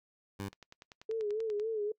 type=tone; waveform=15% pulse; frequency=99 Hz; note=G2; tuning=18 cents sharp; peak=-31 dBFS; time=0.39-0.49 s; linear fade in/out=10 ms
type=click train; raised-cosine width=0.2 ms; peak=-33 dBFS; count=12; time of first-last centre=0.53-1.598 s; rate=10.3 Hz
type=tone with vibrato; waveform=sine; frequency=430.9 Hz; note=A4; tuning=36 cents flat; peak=-31 dBFS; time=1.09-1.92 s; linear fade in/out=5 ms; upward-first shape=sine; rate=3.7 Hz; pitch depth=82 cents each way
effects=noise-tail reverb RT60 0.1 s tail -24 dB re dry